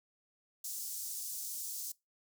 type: high-pass noise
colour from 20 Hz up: pink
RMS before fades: -41 dBFS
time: 0.64-1.92 s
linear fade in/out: 5 ms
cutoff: 5900 Hz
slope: 24 dB/octave
effects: noise-tail reverb RT60 0.2 s tail -22 dB re dry